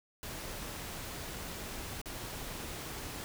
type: noise with dropouts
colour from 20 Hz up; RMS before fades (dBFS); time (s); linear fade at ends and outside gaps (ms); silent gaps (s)
pink; -42; 0.23-3.24; 0; 2.015-2.058
effects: none